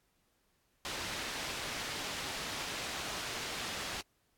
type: low-pass noise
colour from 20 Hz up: white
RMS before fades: -40 dBFS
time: 0.85-4.01 s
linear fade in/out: 0 ms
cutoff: 4500 Hz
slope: 12 dB/octave
effects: pink hiss -75 dBFS RMS until 4.37 s + AAC 64 kbps